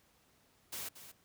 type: noise with echo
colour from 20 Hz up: white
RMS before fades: -42 dBFS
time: 0.72-0.89 s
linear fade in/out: 10 ms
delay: 230 ms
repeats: 1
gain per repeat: -11 dB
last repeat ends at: 1.12 s
effects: pink hiss -69 dBFS RMS until 1.24 s + high-pass 60 Hz 12 dB/octave